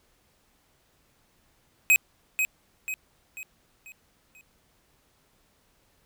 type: tone with echo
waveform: square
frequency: 2528 Hz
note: D#7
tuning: 27 cents sharp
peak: -16 dBFS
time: 1.9-1.96 s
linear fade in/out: 0 ms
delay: 490 ms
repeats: 5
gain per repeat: -7 dB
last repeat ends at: 4.41 s
effects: pink hiss -66 dBFS RMS until 6.05 s